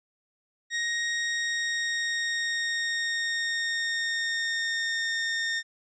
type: tone with pitch glide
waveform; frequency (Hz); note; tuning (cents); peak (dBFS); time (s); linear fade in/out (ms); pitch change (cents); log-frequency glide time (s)
sawtooth; 1873 to 1829.2; A#6 to A#6; +8 to -33; -23; 0.7-5.63; 50; -41; 1.08-5.13
effects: resampled to 16000 Hz